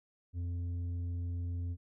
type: tone with tanh clipping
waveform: triangle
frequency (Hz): 87.3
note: F2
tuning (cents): 0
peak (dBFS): -35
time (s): 0.33-1.77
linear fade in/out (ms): 50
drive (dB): 10
effects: none